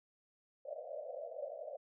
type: band-pass noise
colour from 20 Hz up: white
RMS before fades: -45 dBFS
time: 0.65-1.77 s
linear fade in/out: 10 ms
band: 510 to 670 Hz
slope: 96 dB/octave
effects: none